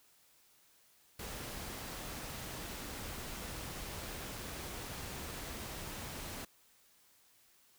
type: noise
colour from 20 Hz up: pink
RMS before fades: -44 dBFS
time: 1.19-6.45 s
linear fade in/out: 5 ms
effects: white hiss -67 dBFS RMS until 7.78 s